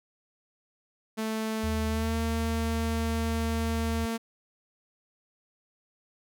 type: tone with pitch glide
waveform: sawtooth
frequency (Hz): 220 to 227.9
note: A3 to A#3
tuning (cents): 0 to -39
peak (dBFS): -25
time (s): 1.17-4.18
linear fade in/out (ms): 20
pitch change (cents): +61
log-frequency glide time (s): 1.88-2.17
type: tone with vibrato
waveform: sine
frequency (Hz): 78.9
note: D#2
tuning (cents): +25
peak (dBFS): -29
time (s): 1.63-4.06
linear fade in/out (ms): 10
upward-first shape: sine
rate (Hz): 2.6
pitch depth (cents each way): 12
effects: none